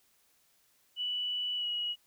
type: tone with pitch glide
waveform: sine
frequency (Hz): 2960 to 2909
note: F#7 to F#7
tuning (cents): 0 to -30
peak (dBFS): -31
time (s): 0.96-1.96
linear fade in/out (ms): 50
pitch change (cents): -30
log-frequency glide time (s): 1.56-1.67
effects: white hiss -69 dBFS RMS until 2.06 s